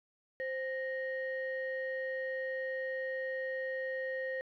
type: tone pair together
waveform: sine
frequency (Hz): 523.3 / 1864.8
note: C5 / A#6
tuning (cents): 0 / 0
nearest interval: octave + minor seventh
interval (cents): 2200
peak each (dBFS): -35 / -38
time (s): 0.4-4.41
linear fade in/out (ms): 0
effects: tanh soft clip ceiling -28 dBFS